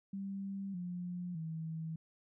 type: tone with pitch steps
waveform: sine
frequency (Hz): 196 / 177.67 / 161.05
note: G3 / F3 / E3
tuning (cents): 0 / +30 / -40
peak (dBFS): -38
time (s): 0.13-1.96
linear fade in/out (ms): 5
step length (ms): 610
effects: none